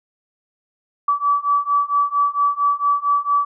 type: beating tone pair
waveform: sine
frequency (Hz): 1148 / 1152.4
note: D6 / D6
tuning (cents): -40 / -33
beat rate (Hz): 4.4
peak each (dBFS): -19 / -18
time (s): 1.08-3.45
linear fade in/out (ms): 5
effects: none